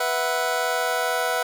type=chord; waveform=25% pulse; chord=B suspended fourth; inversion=none; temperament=just; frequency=493.9 / 658.5 / 740.8 Hz; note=B4 / E5 / F#5; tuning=0 / -2 / +2 cents; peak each=-23 dBFS; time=0-1.43 s; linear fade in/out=5 ms; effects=none